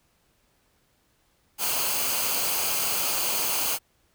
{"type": "noise with comb filter", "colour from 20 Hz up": "white", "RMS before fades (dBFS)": -26, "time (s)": [1.58, 3.79], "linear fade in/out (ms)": 50, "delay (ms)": 0.54, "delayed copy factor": -0.55, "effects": ["pink hiss -67 dBFS RMS until 4.14 s"]}